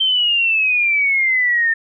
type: exponential sweep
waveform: sine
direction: down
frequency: 3136 to 1800 Hz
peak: -13 dBFS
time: 0-1.74 s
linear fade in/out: 10 ms
effects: none